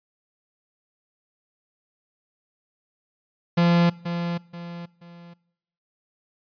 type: tone with echo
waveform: 45% pulse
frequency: 171.9 Hz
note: F3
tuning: 27 cents flat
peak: -16 dBFS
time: 3.57-3.9 s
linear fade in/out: 10 ms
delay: 480 ms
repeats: 3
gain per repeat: -9 dB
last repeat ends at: 5.34 s
effects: noise-tail reverb RT60 0.8 s tail -23 dB re dry + resampled to 11025 Hz